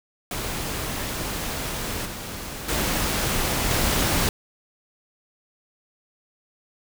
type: noise with level steps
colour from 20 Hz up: pink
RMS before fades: -29 / -34 / -24 / -22 dBFS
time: 0.31-4.29 s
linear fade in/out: 2 ms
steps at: 2.05 / 2.68 / 3.7 s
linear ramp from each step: 10 ms
effects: none